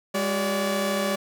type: tone cluster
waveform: sawtooth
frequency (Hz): 202.9 / 369.3 / 575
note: G#3 / F#4 / D5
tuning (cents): -40 / -3 / -37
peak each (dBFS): -23 / -30 / -22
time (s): 0.14-1.16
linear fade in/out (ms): 10
effects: none